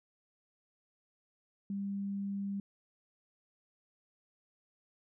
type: tone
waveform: sine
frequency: 198.8 Hz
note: G3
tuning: 25 cents sharp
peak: -34 dBFS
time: 1.7-2.6 s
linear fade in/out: 2 ms
effects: none